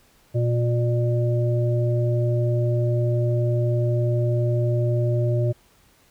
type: harmonic tone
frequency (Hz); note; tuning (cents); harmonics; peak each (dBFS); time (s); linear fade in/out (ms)
119.6; A#2; +45; 1 / 3 / 5; -19 / -28 / -28; 0.34-5.53; 20
effects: pink hiss -58 dBFS RMS until 6.1 s